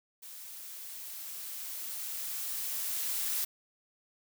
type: noise with level ramp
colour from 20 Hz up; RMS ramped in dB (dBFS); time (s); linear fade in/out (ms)
blue; -47 to -32; 0.22-3.45; 10
effects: none